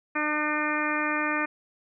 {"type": "harmonic tone", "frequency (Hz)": 301.6, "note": "D4", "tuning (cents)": 46, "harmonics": [1, 2, 3, 4, 5, 6, 7, 8], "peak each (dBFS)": [-31, -35, -35, -31, -33, -31, -36, -33], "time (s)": [0.15, 1.46], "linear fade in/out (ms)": 10, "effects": []}